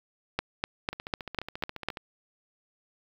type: two click trains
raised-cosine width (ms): 0.3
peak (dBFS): -21 / -11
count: 16 / 7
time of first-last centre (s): 0.93-1.972 / 0.39-1.886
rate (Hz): 14.4 / 4.01
effects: 8-bit